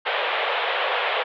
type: band-pass noise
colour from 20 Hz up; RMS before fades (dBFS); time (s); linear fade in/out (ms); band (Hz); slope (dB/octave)
pink; -24; 0.05-1.24; 20; 470 to 3500; 48
effects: none